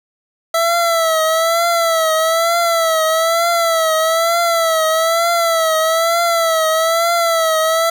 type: tone with vibrato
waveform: 25% pulse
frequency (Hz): 659.3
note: E5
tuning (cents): 0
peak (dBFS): -9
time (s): 0.54-7.9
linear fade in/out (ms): 5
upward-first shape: triangle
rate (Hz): 1.1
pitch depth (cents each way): 75
effects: none